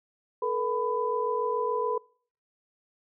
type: tone cluster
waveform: sine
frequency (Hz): 434.6 / 481.6 / 999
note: A4 / B4 / B5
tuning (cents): -21 / -44 / +20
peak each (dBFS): -30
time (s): 0.42-1.98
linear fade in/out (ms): 5
effects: noise-tail reverb RT60 0.5 s tail -26 dB re dry